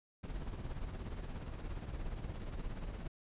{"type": "noise with tremolo", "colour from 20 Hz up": "brown", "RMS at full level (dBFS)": -39, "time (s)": [0.23, 3.08], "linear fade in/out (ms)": 10, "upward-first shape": "triangle", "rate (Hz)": 17, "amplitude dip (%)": 65, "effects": ["resampled to 8000 Hz"]}